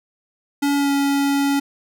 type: tone with pitch glide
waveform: square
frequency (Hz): 283.8 to 280.2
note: C#4 to C#4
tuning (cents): +41 to +19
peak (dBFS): -17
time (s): 0.62-1.6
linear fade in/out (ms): 10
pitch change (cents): -22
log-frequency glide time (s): 0.76-0.91
effects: none